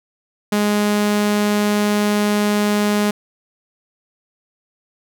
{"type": "tone", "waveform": "sawtooth", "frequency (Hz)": 207.7, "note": "G#3", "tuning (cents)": 0, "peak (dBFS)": -11, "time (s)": [0.52, 3.11], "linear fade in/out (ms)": 5, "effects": []}